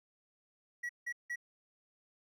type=tone bursts; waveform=triangle; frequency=1927 Hz; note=B6; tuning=43 cents flat; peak=-34 dBFS; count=3; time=0.83-1.359 s; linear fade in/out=10 ms; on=63 ms; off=170 ms; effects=none